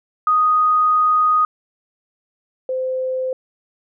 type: tone pair in turn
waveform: sine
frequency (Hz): 1244 / 516.7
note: D#6 / C5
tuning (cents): -1 / -22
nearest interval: octave + minor third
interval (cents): 1521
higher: first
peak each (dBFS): -12 / -19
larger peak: first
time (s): 0.27-1.45 / 2.69-3.33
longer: first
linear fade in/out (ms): 2
effects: none